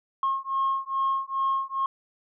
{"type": "beating tone pair", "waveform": "sine", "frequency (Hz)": [1078, 1080.4], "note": ["C#6", "C#6"], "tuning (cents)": [-49, -45], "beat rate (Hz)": 2.4, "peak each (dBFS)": -26, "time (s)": [0.23, 1.86], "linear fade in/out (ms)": 2, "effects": ["tanh soft clip ceiling -18 dBFS"]}